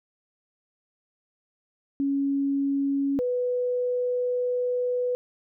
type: tone pair in turn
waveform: sine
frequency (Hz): 277.8 / 495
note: C#4 / B4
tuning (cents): +4 / +4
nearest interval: minor seventh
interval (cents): 1000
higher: second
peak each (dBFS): -22 / -23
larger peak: first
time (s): 2-3.19 / 3.19-5.15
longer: second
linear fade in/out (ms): 0
effects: none